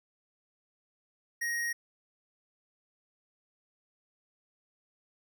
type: tone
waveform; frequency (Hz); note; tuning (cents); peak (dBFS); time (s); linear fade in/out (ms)
square; 1878; A#6; +12; -31; 1.41-1.73; 10
effects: none